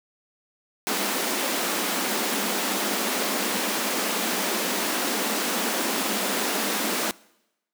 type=high-pass noise; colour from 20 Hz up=pink; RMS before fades=-26 dBFS; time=0.87-7.11 s; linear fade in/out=0 ms; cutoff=190 Hz; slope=96 dB/octave; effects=noise-tail reverb RT60 0.9 s tail -23 dB re dry